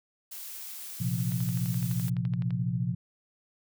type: noise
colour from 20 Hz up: blue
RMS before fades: -41 dBFS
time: 0.31-2.1 s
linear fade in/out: 10 ms
type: chord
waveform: sine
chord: Bb suspended second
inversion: none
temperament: equal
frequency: 116.54 / 130.81 / 174.61 Hz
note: Bb2 / C3 / F3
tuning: 0 / 0 / 0 cents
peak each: -31 dBFS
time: 1-2.95 s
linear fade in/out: 10 ms
type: click train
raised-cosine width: 0.3 ms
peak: -30 dBFS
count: 15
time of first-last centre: 1.32-2.506 s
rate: 11.8 Hz
effects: none